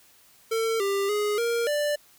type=tone with pitch steps; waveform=square; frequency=450.9 / 396.5 / 416.6 / 467.8 / 589 Hz; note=A4 / G4 / G#4 / A#4 / D5; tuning=+42 / +20 / +5 / +6 / +5 cents; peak=-24 dBFS; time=0.51-1.96 s; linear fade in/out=10 ms; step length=290 ms; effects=white hiss -57 dBFS RMS until 2.18 s